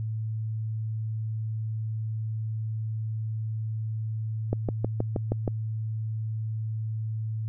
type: click train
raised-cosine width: 2 ms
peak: -13 dBFS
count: 7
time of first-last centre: 4.53-5.478 s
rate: 6.33 Hz
effects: added 110 Hz sine -28 dBFS peak until 7.48 s